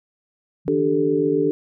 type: tone with tremolo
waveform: sine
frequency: 158.6 Hz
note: D#3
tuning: 33 cents sharp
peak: -26 dBFS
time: 0.65-1.51 s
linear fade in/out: 20 ms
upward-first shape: triangle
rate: 15 Hz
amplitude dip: 60%
type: chord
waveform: sine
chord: D suspended fourth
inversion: none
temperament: equal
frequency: 293.7 / 392 / 440 Hz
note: D4 / G4 / A4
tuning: 0 / 0 / 0 cents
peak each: -21 dBFS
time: 0.68-1.51 s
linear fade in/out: 0 ms
effects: none